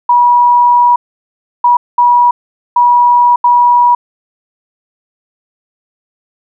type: tone bursts at uneven times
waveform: sine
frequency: 968 Hz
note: B5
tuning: 35 cents flat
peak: -4 dBFS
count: 5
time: 0.09-0.96 / 1.64-1.77 / 1.98-2.31 / 2.76-3.36 / 3.44-3.95 s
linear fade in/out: 5 ms
effects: none